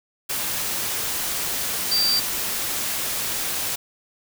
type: tone in noise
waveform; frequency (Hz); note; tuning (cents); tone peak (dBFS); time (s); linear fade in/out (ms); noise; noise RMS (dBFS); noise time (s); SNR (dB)
sine; 4675; D8; -9; -18; 1.91-2.2; 10; white; -26; 0.29-3.76; +5
effects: none